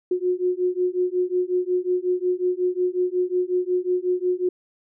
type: beating tone pair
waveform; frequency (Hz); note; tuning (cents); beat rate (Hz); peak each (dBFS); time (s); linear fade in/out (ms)
sine; 359.6 / 365.1; F#4 / F#4; -49 / -23; 5.5; -23; 0.11-4.49; 5
effects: none